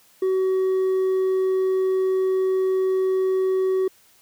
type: tone with hard clipping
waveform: sine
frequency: 377.2 Hz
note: F#4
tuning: 33 cents sharp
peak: -19 dBFS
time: 0.22-3.88 s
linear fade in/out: 5 ms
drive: 2 dB
effects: white hiss -56 dBFS RMS until 4.21 s